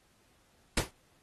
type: noise with exponential decay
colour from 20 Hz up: pink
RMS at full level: -23 dBFS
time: 0.77-0.91 s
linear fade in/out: 5 ms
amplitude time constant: 30 ms
effects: pink hiss -68 dBFS RMS until 1.22 s + AAC 32 kbps